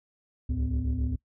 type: tone cluster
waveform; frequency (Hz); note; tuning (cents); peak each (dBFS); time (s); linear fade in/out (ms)
sine; 64.8 / 72.2 / 108.4 / 252.6; C2 / D2 / A2 / B3; -16 / -29 / -25 / +39; -30 / -27 / -32 / -33; 0.49-1.16; 10
effects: noise-tail reverb RT60 0.1 s tail -23 dB re dry + tanh soft clip ceiling -21 dBFS